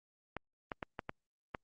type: clicks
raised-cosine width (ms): 0.5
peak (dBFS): -23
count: 6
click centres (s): 0.367 / 0.718 / 0.828 / 0.992 / 1.094 / 1.548
effects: Opus 48 kbps